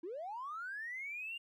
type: linear sweep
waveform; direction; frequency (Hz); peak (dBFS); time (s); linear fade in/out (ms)
triangle; up; 311.1 to 2828; -37; 0.03-1.38; 10
effects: tanh soft clip ceiling -38 dBFS